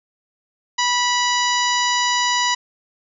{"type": "harmonic tone with a mistuned harmonic", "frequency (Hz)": 980, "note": "B5", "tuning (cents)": -14, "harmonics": [1, 2, 3, 4, 5, 6, 7], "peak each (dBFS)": [-20, -23, -25, -26, -27, -28, -28], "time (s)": [0.78, 2.55], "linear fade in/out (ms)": 10, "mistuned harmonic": 7, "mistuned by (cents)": 25, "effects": []}